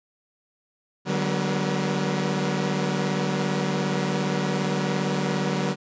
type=tone cluster; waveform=sawtooth; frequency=147.8 / 188.4 / 205.8 / 243.1 / 480.9 Hz; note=D3 / F#3 / G#3 / B3 / B4; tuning=+11 / +32 / -16 / -27 / -46 cents; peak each=-24 / -22 / -31 / -29 / -29 dBFS; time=1.05-5.76 s; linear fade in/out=50 ms; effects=resampled to 16000 Hz